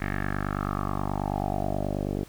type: tone with low-pass filter sweep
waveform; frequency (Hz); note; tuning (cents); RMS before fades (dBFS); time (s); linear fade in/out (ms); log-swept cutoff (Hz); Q
10% pulse; 49.32; G1; +11; -29; 0-2.24; 10; 2000 to 460; 4.6
effects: pink hiss -52 dBFS RMS until 2.28 s